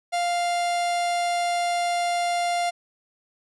45% pulse tone, 698.5 Hz, F5, in tune, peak -22 dBFS, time 0.12-2.71 s, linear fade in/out 20 ms, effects resampled to 24000 Hz

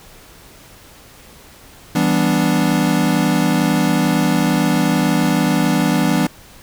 square chord, E minor seventh, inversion none, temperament equal, 164.81 / 196 / 246.9 / 293.7 Hz, E3 / G3 / B3 / D4, 0 / 0 / 0 / 0 cents, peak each -20 dBFS, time 1.95-6.27 s, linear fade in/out 5 ms, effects pink hiss -43 dBFS RMS until 6.62 s

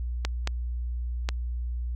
clicks, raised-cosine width 0.2 ms, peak -11 dBFS, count 3, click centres 0.25 / 0.474 / 1.289 s, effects added 60 Hz sine -28 dBFS peak until 1.95 s

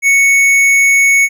sine tone with tanh clipping, 2217 Hz, C#7, in tune, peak -8 dBFS, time 0.02-1.29 s, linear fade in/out 50 ms, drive 13 dB, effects none

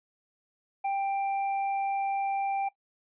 sine tone with hard clipping, 788 Hz, G5, 9 cents sharp, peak -28 dBFS, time 0.84-2.69 s, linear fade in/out 10 ms, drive 5 dB, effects noise-tail reverb RT60 0.1 s tail -19 dB re dry + resampled to 8000 Hz

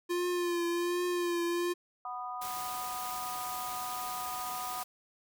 square tone with vibrato, 349.2 Hz, F4, in tune, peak -30 dBFS, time 0.09-1.74 s, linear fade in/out 20 ms, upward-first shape triangle, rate 1.3 Hz, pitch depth 38 cents each way
harmonic tone, 246.9 Hz, B3, in tune, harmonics 3 / 4 / 5, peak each -40 / -42 / -40 dBFS, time 2.05-4.83 s, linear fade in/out 2 ms
white noise, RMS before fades -42 dBFS, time 2.41-4.84 s, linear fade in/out 10 ms
effects none

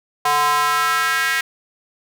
square tone with high-pass filter sweep, 146.83 Hz, D3, in tune, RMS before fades -18 dBFS, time 0.25-1.41 s, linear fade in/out 5 ms, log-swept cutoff 890 to 1800 Hz, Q 3.4, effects none

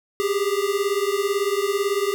square beating tone pair, 392 / 410 Hz, G4 / G#4, 0 / -22 cents, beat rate 18 Hz, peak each -24 dBFS, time 0.2-2.14 s, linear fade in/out 0 ms, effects none

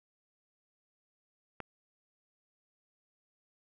click, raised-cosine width 0.5 ms, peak -24 dBFS, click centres 1.603 s, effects none

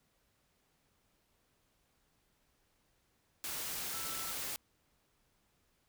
sine tone in noise, 1329 Hz, E6, 14 cents sharp, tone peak -48 dBFS, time 3.93-4.32 s, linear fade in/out 0 ms, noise white, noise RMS -40 dBFS, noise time 3.44-4.56 s, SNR -11 dB, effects pink hiss -75 dBFS RMS until 5.88 s

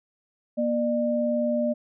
sine tone pair together, 238.2 / 600.2 Hz, A#3 / D5, +38 / +38 cents, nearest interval octave + major third, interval 1600 cents, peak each -25 / -24 dBFS, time 0.57-1.74 s, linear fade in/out 20 ms, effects none

